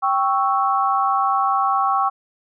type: chord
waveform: sine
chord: C# diminished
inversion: second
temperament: equal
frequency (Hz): 784 / 1108.7 / 1318.5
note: G5 / C#6 / E6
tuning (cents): 0 / 0 / 0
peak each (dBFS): -20 / -19 / -23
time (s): 0.02-2.1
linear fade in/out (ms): 20
effects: none